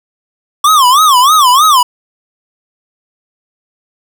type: tone with vibrato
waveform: square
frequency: 1119 Hz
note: C#6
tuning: 16 cents sharp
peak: -5 dBFS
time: 0.64-1.83 s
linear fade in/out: 5 ms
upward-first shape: sine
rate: 3.2 Hz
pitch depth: 230 cents each way
effects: none